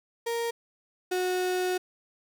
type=tone pair in turn; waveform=35% pulse; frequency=466.2 / 365.8 Hz; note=A#4 / F#4; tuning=0 / -20 cents; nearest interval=major third; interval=420 cents; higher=first; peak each=-26 / -24 dBFS; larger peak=second; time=0.26-0.51 / 1.11-1.78 s; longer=second; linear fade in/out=10 ms; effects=none